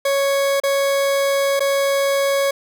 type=tone with dropouts; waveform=40% pulse; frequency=554.4 Hz; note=C#5; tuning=in tune; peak=-15 dBFS; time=0.05-2.51 s; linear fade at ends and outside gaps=5 ms; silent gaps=0.601-0.635 / 1.595-1.604 s; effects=none